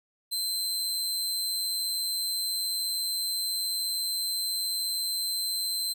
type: tone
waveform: sawtooth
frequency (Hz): 4097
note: C8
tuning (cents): -37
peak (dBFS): -25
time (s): 0.31-5.94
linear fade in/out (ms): 20
effects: none